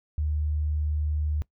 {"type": "tone", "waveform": "sine", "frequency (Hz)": 75.5, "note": "D2", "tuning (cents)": 48, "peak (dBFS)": -24, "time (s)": [0.18, 1.42], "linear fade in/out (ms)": 0, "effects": ["noise-tail reverb RT60 0.1 s tail -21 dB re dry"]}